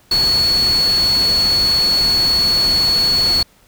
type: tone in noise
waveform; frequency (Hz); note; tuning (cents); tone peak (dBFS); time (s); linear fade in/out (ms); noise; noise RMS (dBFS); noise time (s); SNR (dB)
sine; 4390; C#8; -18; -12; 0.11-3.43; 5; pink; -25; 0.11-3.43; +10
effects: pink hiss -52 dBFS RMS until 3.67 s